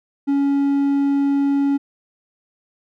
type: tone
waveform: triangle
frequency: 279.9 Hz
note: C#4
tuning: 17 cents sharp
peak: -13 dBFS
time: 0.27-1.78 s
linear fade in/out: 20 ms
effects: none